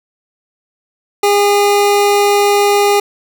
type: tone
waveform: 25% pulse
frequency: 407.3 Hz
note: G#4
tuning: 34 cents flat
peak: -5 dBFS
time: 1.23-3 s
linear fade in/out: 5 ms
effects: none